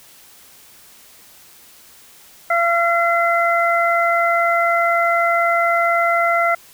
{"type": "harmonic tone", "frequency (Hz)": 682, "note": "F5", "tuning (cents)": -41, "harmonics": [1, 2, 3], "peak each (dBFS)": [-17, -18, -20], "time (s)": [2.5, 6.55], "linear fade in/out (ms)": 5, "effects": ["white hiss -46 dBFS RMS until 6.73 s"]}